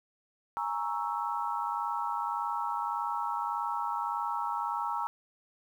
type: chord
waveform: sine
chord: A# half-diminished seventh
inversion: third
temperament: equal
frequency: 830.6 / 932.3 / 1108.7 / 1318.5 Hz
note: G#5 / A#5 / C#6 / E6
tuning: 0 / 0 / 0 / 0 cents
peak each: -37 / -33 / -38 / -36 dBFS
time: 0.57-5.07 s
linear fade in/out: 0 ms
effects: 10-bit